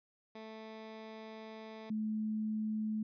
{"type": "tone pair in turn", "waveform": ["15% pulse", "sine"], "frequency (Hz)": [219.8, 216], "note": ["A3", "A3"], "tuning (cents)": [-2, -32], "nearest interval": "unison", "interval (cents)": 30, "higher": "first", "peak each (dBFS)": [-40, -33], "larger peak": "second", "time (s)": [[0.35, 1.9], [1.9, 3.03]], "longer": "first", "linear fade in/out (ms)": 5, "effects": ["resampled to 11025 Hz"]}